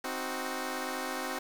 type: chord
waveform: 10% pulse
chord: C diminished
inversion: none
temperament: equal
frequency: 261.6 / 311.1 / 370 Hz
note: C4 / Eb4 / Gb4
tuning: 0 / 0 / 0 cents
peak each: -28 / -31 / -30 dBFS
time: 0.04-1.39 s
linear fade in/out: 5 ms
effects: 8-bit